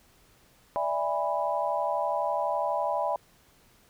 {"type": "chord", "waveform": "sine", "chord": "E dominant seventh", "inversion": "third", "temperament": "equal with one note detuned", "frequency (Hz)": [587.3, 659.3, 819.2, 987.8], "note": ["D5", "E5", "G#5", "B5"], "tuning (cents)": [0, 0, -24, 0], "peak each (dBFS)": -31, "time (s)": [0.76, 3.16], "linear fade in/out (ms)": 0, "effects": ["pink hiss -61 dBFS RMS until 3.89 s"]}